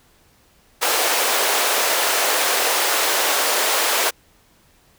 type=high-pass noise; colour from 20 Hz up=pink; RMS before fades=-19 dBFS; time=0.81-4.11 s; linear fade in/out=20 ms; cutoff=450 Hz; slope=24 dB/octave; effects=pink hiss -56 dBFS RMS until 4.98 s